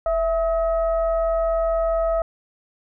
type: tone with frequency modulation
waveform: sine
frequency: 659.3 Hz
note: E5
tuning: in tune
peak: -18 dBFS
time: 0.06-2.22 s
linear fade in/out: 2 ms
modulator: 617 Hz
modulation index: 0.54
effects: none